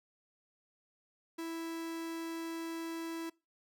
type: tone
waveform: 45% pulse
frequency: 329.6 Hz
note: E4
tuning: in tune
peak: -38 dBFS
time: 1.38-3.3 s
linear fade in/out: 10 ms
effects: noise-tail reverb RT60 0.3 s tail -24 dB re dry